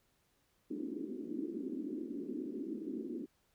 white band-pass noise, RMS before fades -41 dBFS, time 0.7-3.26 s, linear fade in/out 10 ms, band 230 to 350 Hz, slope 48 dB/octave, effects pink hiss -75 dBFS RMS until 3.54 s

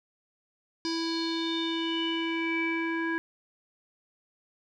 square tone with low-pass filter sweep, 329.6 Hz, E4, in tune, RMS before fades -30 dBFS, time 0.85-3.18 s, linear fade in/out 0 ms, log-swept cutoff 5000 to 1800 Hz, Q 7.7, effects none

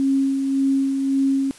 sine tone with tremolo, 271.6 Hz, C#4, 35 cents flat, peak -15 dBFS, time 0-1.51 s, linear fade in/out 0 ms, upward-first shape sine, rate 1.8 Hz, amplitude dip 40%, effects white hiss -45 dBFS RMS until 1.58 s + resampled to 24000 Hz

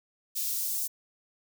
blue noise with high-pass filter sweep, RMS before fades -31 dBFS, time 0.35-0.88 s, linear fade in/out 20 ms, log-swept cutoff 3900 to 6200 Hz, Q 1, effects none

